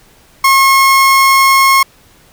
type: tone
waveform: 30% pulse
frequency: 1082 Hz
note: C#6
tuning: 42 cents flat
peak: -3 dBFS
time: 0.44-1.83 s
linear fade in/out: 5 ms
effects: pink hiss -46 dBFS RMS until 2.32 s